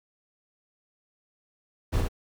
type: noise with echo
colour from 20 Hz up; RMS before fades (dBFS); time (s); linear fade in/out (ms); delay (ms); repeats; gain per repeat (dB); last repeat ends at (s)
brown; -25; 1.92-2.02; 20; 66; 1; -3; 2.086
effects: none